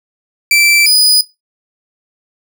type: tone pair in turn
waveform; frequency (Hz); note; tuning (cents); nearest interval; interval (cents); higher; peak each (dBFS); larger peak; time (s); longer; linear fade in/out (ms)
sawtooth; 2335 / 4968; D7 / D#8; -11 / -3; octave + minor second; 1308; second; -4; neither; 0.51-0.86 / 0.86-1.21; neither; 2
effects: noise-tail reverb RT60 0.2 s tail -17 dB re dry